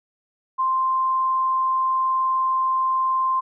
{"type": "tone", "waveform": "sine", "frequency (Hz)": 1046.5, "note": "C6", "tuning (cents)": 0, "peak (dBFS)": -18, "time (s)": [0.58, 3.41], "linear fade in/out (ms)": 20, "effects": []}